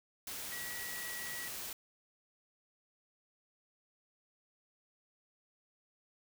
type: tone in noise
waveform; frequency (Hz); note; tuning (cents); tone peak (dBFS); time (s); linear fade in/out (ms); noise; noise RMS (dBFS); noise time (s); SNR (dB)
sine; 1930; B6; -40; -44; 0.52-1.48; 2; white; -43; 0.27-1.73; -4
effects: none